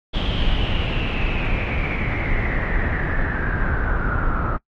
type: noise with low-pass filter sweep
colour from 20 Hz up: brown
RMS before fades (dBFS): -21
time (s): 0.13-4.58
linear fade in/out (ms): 20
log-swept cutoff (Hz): 3300 to 1300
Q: 9.4
effects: noise-tail reverb RT60 0.1 s tail -24 dB re dry + AAC 32 kbps